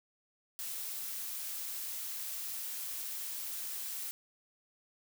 blue noise, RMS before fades -40 dBFS, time 0.59-4.11 s, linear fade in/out 0 ms, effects none

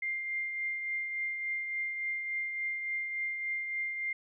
sine tone with tremolo, 2100 Hz, C7, 6 cents sharp, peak -30 dBFS, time 0.02-4.13 s, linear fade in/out 5 ms, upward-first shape triangle, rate 3.5 Hz, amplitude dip 45%, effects none

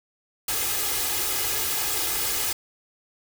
white noise with comb filter, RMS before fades -26 dBFS, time 0.48-2.53 s, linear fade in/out 5 ms, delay 2.4 ms, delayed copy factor +0.75, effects none

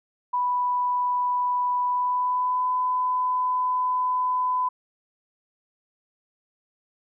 sine tone with pitch glide, 987.8 to 1005.1 Hz, B5 to B5, 0 to +30 cents, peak -21 dBFS, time 0.33-4.69 s, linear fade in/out 10 ms, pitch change +30 cents, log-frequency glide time 1.87-2.68 s, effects none

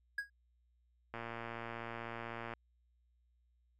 triangle tone with exponential decay, 1648 Hz, G#6, 14 cents flat, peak -30 dBFS, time 0.18-0.3 s, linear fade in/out 5 ms, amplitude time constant 26 ms
click train, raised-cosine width 0.5 ms, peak -28 dBFS, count 163, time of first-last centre 1.14-2.537 s, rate 116 Hz
effects added 60 Hz sine -70 dBFS peak until 3.79 s

